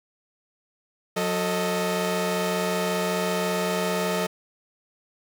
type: tone cluster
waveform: sawtooth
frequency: 181.7 / 441.6 / 625 Hz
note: F#3 / A4 / D#5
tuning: -31 / +6 / +8 cents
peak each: -24 dBFS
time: 1.16-4.27 s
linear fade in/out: 10 ms
effects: none